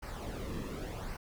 brown noise with flanger, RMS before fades -40 dBFS, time 0.02-1.17 s, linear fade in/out 10 ms, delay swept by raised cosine 0.28 to 1.38 ms, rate 0.88 Hz, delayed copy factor -0.6, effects none

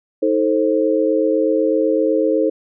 sine chord, A diminished, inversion second, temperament just, 316.8 / 440 / 528 Hz, Eb4 / A4 / C5, +31 / 0 / +16 cents, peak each -18 dBFS, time 0.22-2.5 s, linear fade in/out 10 ms, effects none

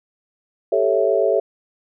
sine chord, A dominant seventh, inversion third, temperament equal, 392 / 440 / 554.4 / 659.3 Hz, G4 / A4 / C#5 / E5, 0 / 0 / 0 / 0 cents, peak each -21 / -20 / -20 / -20 dBFS, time 0.72-1.4 s, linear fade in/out 5 ms, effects none

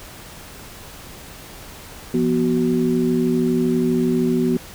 sine tone cluster, 171.5 / 244.1 / 373.7 Hz, F3 / B3 / F#4, -31 / -20 / +17 cents, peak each -23 / -18 / -21 dBFS, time 2.14-4.57 s, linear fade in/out 2 ms, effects pink hiss -39 dBFS RMS until 4.74 s

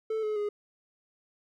triangle tone with pitch steps, 440 / 427.2 / 414.8 Hz, A4 / G#4 / G#4, 0 / +49 / -2 cents, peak -26 dBFS, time 0.1-0.49 s, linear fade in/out 5 ms, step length 130 ms, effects none

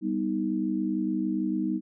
sine chord, G augmented, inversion none, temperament equal with one note detuned, 196 / 246.9 / 313.7 Hz, G3 / B3 / D#4, 0 / 0 / +14 cents, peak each -30 / -31 / -28 dBFS, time 0.01-1.81 s, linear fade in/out 50 ms, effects none

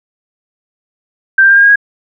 sine tone with pitch steps, 1568 / 1583.5 / 1599.1 / 1614.9 / 1630.8 / 1646.9 Hz, G6 / G6 / G6 / G#6 / G#6 / G#6, 0 / +17 / +34 / -49 / -32 / -15 cents, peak -3 dBFS, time 1.38-1.758 s, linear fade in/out 5 ms, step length 63 ms, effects none

